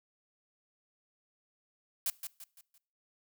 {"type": "noise with echo", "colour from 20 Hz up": "blue", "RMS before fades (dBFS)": -32, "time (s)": [2.06, 2.1], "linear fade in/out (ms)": 2, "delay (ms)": 170, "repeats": 4, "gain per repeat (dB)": -8, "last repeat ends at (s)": 2.78, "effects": ["noise-tail reverb RT60 0.5 s tail -22 dB re dry"]}